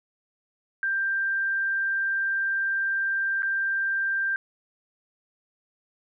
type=tone with dropouts; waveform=sine; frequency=1580 Hz; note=G6; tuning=13 cents sharp; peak=-23 dBFS; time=0.83-4.36 s; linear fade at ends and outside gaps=1 ms; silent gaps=3.422-3.43 s; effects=none